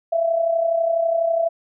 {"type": "tone with amplitude modulation", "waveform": "sine", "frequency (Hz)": 666, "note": "E5", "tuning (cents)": 18, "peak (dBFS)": -14, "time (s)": [0.12, 1.49], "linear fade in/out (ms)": 10, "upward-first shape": "sine", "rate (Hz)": 32.1, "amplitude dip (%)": 60, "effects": []}